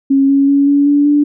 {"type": "tone with pitch steps", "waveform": "sine", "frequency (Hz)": [273.2, 276.9, 280.6, 284.3, 288.1, 292], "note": ["C#4", "C#4", "C#4", "C#4", "D4", "D4"], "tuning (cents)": [-25, -2, 21, 44, -33, -10], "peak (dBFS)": -7, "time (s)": [0.1, 1.24], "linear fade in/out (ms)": 10, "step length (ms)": 190, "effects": []}